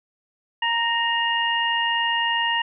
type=tone cluster; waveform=sine; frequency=932 / 1855 / 2833 Hz; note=A#5 / A#6 / F7; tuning=-1 / -9 / +24 cents; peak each=-24 dBFS; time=0.62-2.62 s; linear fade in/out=5 ms; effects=none